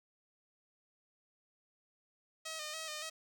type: tone with vibrato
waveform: 5% pulse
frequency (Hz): 624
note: D#5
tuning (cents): +5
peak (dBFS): -29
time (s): 2.45-3.1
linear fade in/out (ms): 10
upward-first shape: square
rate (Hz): 3.5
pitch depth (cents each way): 41
effects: none